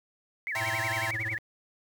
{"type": "tone with vibrato", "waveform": "sine", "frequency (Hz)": 1975.5, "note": "B6", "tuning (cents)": 0, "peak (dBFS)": -30, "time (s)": [0.47, 1.38], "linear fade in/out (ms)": 0, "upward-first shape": "sine", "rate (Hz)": 11, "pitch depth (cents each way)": 270}
{"type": "chord", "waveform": "sawtooth", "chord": "C dominant seventh", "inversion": "first", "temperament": "equal", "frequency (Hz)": [659.3, 784, 932.3, 1046.5], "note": ["E5", "G5", "Bb5", "C6"], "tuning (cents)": [0, 0, 0, 0], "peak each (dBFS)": -34, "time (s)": [0.55, 1.11], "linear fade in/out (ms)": 2}
{"type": "tone with tremolo", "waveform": "square", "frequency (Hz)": 110, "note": "A2", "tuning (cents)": 0, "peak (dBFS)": -34, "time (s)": [0.55, 1.39], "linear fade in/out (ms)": 50, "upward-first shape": "sine", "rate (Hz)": 17, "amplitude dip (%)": 80}
{"effects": ["10-bit"]}